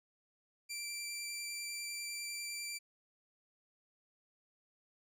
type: tone with vibrato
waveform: 15% pulse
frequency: 2349 Hz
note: D7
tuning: in tune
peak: -33 dBFS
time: 0.69-2.79 s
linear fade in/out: 20 ms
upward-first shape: square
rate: 10 Hz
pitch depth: 8 cents each way
effects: none